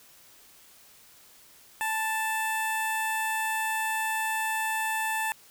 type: tone with notch filter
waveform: 15% pulse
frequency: 880 Hz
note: A5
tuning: in tune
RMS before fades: -29 dBFS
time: 1.81-5.32 s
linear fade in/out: 0 ms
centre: 4100 Hz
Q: 1.1
effects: white hiss -55 dBFS RMS until 5.5 s